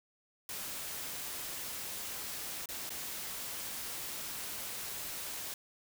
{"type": "noise with dropouts", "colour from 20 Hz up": "white", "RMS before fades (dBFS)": -41, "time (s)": [0.49, 5.54], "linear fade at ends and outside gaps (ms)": 2, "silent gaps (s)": [[2.658, 2.688], [2.894, 2.903]], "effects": []}